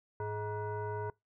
sine tone with frequency modulation, 422.6 Hz, G#4, 30 cents sharp, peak -34 dBFS, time 0.2-1.1 s, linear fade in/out 2 ms, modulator 528 Hz, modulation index 1.3, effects noise-tail reverb RT60 0.2 s tail -24 dB re dry

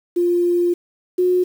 sine tone pair in turn, 349.9 / 362.2 Hz, F4 / F#4, +3 / -37 cents, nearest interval minor second, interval 60 cents, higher second, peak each -14 / -13 dBFS, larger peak second, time 0.16-0.74 / 1.18-1.44 s, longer first, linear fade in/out 10 ms, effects 7-bit

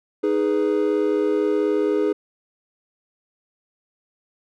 triangle chord, G# minor, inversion second, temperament equal, 311.1 / 415.3 / 493.9 Hz, D#4 / G#4 / B4, 0 / 0 / 0 cents, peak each -21 / -18 / -24 dBFS, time 0.23-2.13 s, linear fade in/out 10 ms, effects none

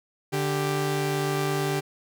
sawtooth tone pair together, 146.83 / 392 Hz, D3 / G4, 0 / 0 cents, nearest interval octave + perfect fourth, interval 1700 cents, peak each -23 dBFS, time 0.32-1.81 s, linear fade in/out 20 ms, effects none

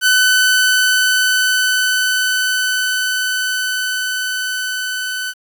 sawtooth tone with level ramp, 1507 Hz, F#6, 31 cents sharp, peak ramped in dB -6 to -17 dBFS, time 0.01-5.34 s, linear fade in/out 50 ms, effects 7-bit

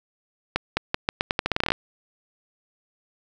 accelerating click train, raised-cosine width 0.3 ms, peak -5 dBFS, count 16, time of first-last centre 0.56-1.72 s, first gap 210 ms, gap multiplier 0.83, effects none

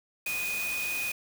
sine tone in noise, 2482 Hz, D#7, 5 cents flat, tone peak -30 dBFS, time 0.26-1.12 s, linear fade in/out 5 ms, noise white, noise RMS -37 dBFS, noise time 0.26-1.12 s, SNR +4 dB, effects none

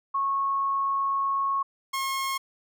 sine / sawtooth tone pair in turn, 1098 / 1079.1 Hz, C#6 / C#6, -17 / -47 cents, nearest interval unison, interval 30 cents, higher first, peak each -23 dBFS, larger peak neither, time 0.14-1.63 / 1.93-2.38 s, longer first, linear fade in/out 10 ms, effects none

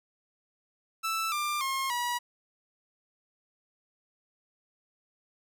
sawtooth tone with pitch steps, 1321 / 1190.6 / 1073 / 967 Hz, E6 / D6 / C6 / B5, +3 / +23 / +43 / -37 cents, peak -25 dBFS, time 1.03-2.19 s, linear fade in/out 20 ms, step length 290 ms, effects none

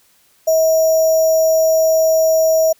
sine tone with sample-and-hold, 641 Hz, E5, 49 cents flat, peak -10 dBFS, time 0.47-2.73 s, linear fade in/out 10 ms, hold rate 6300 Hz, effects white hiss -55 dBFS RMS until 2.79 s

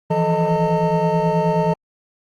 triangle tone cluster, 162.7 / 172.1 / 435 / 621 / 900 Hz, E3 / F3 / A4 / D#5 / A5, -22 / -25 / -20 / -3 / +39 cents, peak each -20 dBFS, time 0.1-1.74 s, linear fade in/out 10 ms, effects Opus 24 kbps

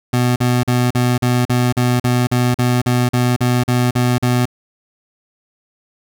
25% pulse tone bursts, 123.47 Hz, B2, in tune, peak -9 dBFS, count 16, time 0.13-4.455 s, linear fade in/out 5 ms, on 230 ms, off 43 ms, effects none

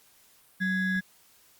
triangle ring-modulated tone, 926 Hz, A#5, 12 cents flat, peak -20 dBFS, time 0.6-1.01 s, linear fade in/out 20 ms, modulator 738 Hz, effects white hiss -60 dBFS RMS until 1.59 s + Opus 48 kbps

